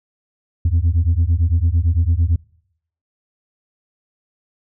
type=beating tone pair; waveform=sine; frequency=79.7 / 88.6 Hz; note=D#2 / F2; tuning=+42 / +25 cents; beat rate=8.9 Hz; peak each=-14 dBFS; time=0.65-2.36 s; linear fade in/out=5 ms; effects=noise-tail reverb RT60 0.7 s tail -25 dB re dry + tanh soft clip ceiling -10 dBFS